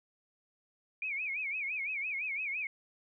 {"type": "tone with vibrato", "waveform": "sine", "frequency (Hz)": 2349, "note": "D7", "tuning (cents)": 0, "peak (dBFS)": -33, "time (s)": [1.02, 2.67], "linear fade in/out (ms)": 2, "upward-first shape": "sine", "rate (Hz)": 5.9, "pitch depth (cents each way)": 160, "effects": []}